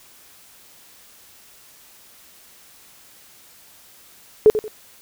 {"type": "tone with echo", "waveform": "sine", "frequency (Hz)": 429.2, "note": "A4", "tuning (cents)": -43, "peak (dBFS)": -6, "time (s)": [4.46, 4.5], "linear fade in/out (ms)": 0, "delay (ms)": 90, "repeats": 2, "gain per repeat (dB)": -11, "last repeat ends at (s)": 4.68, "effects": ["white hiss -49 dBFS RMS until 5.01 s"]}